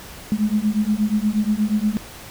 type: beating tone pair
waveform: sine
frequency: 207.7 / 216.1 Hz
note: G#3 / A3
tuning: 0 / -31 cents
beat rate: 8.4 Hz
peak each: -20 dBFS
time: 0.32-1.97 s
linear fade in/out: 0 ms
effects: pink hiss -39 dBFS RMS until 2.3 s